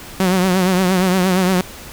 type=tone with vibrato; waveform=sawtooth; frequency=185 Hz; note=F#3; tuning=in tune; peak=-9 dBFS; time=0.2-1.61 s; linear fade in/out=2 ms; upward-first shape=triangle; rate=8.6 Hz; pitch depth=79 cents each way; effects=pink hiss -35 dBFS RMS until 1.92 s